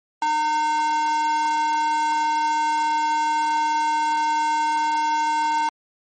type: tone with high-pass filter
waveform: square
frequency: 305.5 Hz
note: D#4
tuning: 32 cents flat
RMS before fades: -21 dBFS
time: 0.22-5.69 s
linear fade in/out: 2 ms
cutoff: 810 Hz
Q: 7.5
effects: MP3 32 kbps